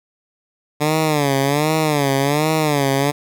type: tone with vibrato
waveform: 10% pulse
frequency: 146.83 Hz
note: D3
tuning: in tune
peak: -7 dBFS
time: 0.8-3.12 s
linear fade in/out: 20 ms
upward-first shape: sine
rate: 1.3 Hz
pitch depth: 130 cents each way
effects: none